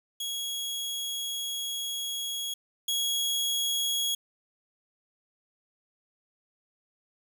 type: tone pair in turn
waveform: sawtooth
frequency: 3322 / 3322 Hz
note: G#7 / G#7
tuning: 0 / 0 cents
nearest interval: unison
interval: 0 cents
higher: neither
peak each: -28 / -23 dBFS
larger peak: second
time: 0.2-2.54 / 2.88-4.15 s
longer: first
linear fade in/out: 5 ms
effects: 9-bit